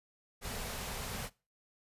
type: band-stop noise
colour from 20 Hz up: pink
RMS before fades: -40 dBFS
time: 0.41-1.3 s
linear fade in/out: 50 ms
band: 260 to 370 Hz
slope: 96 dB/octave
effects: noise-tail reverb RT60 0.3 s tail -21 dB re dry + resampled to 32000 Hz